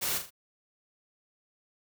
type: noise with echo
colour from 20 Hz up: white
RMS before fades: -31 dBFS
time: 0.01-0.19 s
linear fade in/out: 20 ms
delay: 39 ms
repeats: 3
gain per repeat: -7 dB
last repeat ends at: 0.307 s
effects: none